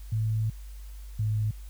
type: tone pair in turn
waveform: sine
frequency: 110 / 107.43 Hz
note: A2 / A2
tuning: 0 / -41 cents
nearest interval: unison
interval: 41 cents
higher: first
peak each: -24 dBFS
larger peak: neither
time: 0.12-0.5 / 1.19-1.51 s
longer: first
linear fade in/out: 5 ms
effects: added 50 Hz sine -39 dBFS peak until 1.69 s + white hiss -57 dBFS RMS until 1.69 s